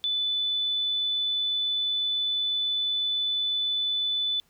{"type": "tone", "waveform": "sine", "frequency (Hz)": 3494, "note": "A7", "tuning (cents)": -13, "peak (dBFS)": -24, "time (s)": [0.04, 4.4], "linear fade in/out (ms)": 0, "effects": ["pink hiss -65 dBFS RMS until 4.49 s"]}